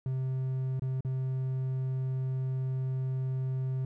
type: tone with dropouts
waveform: triangle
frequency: 130.81 Hz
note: C3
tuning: in tune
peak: -27 dBFS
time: 0.06-3.85 s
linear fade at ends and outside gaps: 2 ms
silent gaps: 0.796-0.82 / 1.007-1.048 s
effects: none